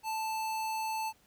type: tone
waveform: square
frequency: 880 Hz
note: A5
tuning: in tune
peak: -33 dBFS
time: 0.03-1.13 s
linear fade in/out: 50 ms
effects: pink hiss -66 dBFS RMS until 1.26 s